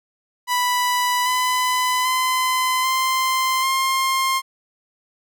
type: tone with pitch steps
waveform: sawtooth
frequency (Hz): 987.8 / 1005.6 / 1023.8 / 1042.3 / 1061.1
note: B5 / B5 / C6 / C6 / C6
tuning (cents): 0 / +31 / -38 / -7 / +24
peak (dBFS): -14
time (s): 0.47-4.42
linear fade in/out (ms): 50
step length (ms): 790
effects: none